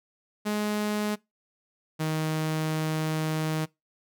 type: tone pair in turn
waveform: sawtooth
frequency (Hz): 209.9 / 156.9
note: G#3 / D#3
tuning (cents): +19 / +15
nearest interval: perfect fourth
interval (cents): 504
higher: first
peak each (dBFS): -22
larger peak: neither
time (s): 0.45-1.16 / 1.99-3.66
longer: second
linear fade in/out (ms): 20
effects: noise-tail reverb RT60 0.2 s tail -23 dB re dry